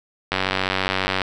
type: click train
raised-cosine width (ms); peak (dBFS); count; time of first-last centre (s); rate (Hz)
0.3; -4; 86; 0.32-1.218; 94.7
effects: none